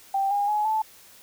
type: tone with pitch steps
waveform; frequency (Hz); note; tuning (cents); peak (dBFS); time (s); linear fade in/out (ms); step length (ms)
sine; 784 / 812.6 / 842.2 / 872.9; G5 / G#5 / G#5 / A5; 0 / -38 / +24 / -14; -21; 0.14-0.82; 5; 170
effects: white hiss -51 dBFS RMS until 1.22 s